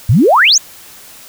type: exponential sweep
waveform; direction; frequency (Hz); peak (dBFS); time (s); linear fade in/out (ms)
sine; up; 93.4 to 7040; -5; 0.09-0.58; 5
effects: white hiss -37 dBFS RMS until 1.28 s